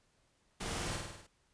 pink noise with echo, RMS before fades -40 dBFS, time 0.6-0.97 s, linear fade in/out 10 ms, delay 50 ms, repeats 6, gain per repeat -3 dB, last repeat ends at 1.27 s, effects pink hiss -73 dBFS RMS until 1.53 s + resampled to 22050 Hz

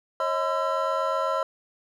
triangle tone cluster, 545 / 633 / 1017 / 1343 Hz, C#5 / D#5 / C6 / E6, -29 / +30 / -50 / +32 cents, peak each -27 dBFS, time 0.2-1.43 s, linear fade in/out 2 ms, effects none

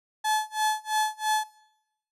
35% pulse tone with tremolo, 861 Hz, A5, 38 cents flat, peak -20 dBFS, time 0.24-1.44 s, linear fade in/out 10 ms, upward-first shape sine, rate 3 Hz, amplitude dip 100%, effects noise-tail reverb RT60 0.9 s tail -21 dB re dry + resampled to 32000 Hz

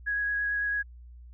sine tone with vibrato, 1661 Hz, G#6, in tune, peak -26 dBFS, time 0.06-0.83 s, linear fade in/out 20 ms, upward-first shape sine, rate 9 Hz, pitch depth 10 cents each way, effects added 60 Hz sine -45 dBFS peak until 1.33 s

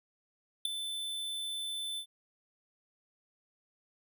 square tone with ADSR envelope, 3524 Hz, A7, 2 cents sharp, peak -24 dBFS, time 0.65-2.06 s, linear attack 5 ms, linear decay 4 ms, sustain -12 dB, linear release 79 ms, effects none

